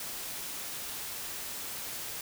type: noise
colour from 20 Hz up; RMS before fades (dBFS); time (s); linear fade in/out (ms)
white; -39; 0-2.21; 2
effects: none